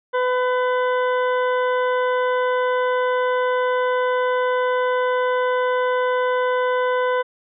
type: harmonic tone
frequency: 502 Hz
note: B4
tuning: 28 cents sharp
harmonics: 1 / 2 / 3 / 4 / 6 / 7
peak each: -19 / -23 / -27 / -34 / -41 / -42 dBFS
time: 0.13-7.23 s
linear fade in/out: 20 ms
effects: none